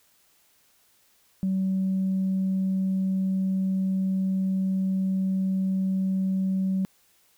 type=tone; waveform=sine; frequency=190 Hz; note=F#3; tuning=46 cents sharp; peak=-21 dBFS; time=1.43-6.85 s; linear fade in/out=0 ms; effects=tanh soft clip ceiling -19 dBFS + white hiss -63 dBFS RMS until 7.37 s